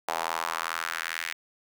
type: tone with high-pass filter sweep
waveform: sawtooth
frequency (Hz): 82.41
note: E2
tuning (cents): 0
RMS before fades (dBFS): -32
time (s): 0.08-1.33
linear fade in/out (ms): 5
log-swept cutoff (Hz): 780 to 2000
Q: 2.4
effects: none